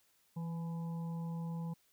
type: harmonic tone with a mistuned harmonic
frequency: 166.3 Hz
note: E3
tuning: 16 cents sharp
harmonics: 1 / 3 / 5 / 6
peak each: -37 / -54 / -54 / -57 dBFS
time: 0.36-1.74 s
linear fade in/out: 10 ms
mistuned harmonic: 5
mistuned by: +29 cents
effects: white hiss -72 dBFS RMS until 1.92 s